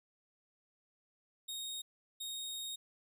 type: tone bursts at uneven times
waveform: sawtooth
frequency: 3729 Hz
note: A#7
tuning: in tune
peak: -37 dBFS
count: 2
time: 1.48-1.82 / 2.2-2.76 s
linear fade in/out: 10 ms
effects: none